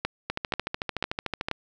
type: two click trains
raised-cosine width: 0.3 ms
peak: -12 / -10 dBFS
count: 17 / 4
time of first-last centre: 0.3-1.485 / 0.05-1.513 s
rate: 13.5 / 2.05 Hz
effects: none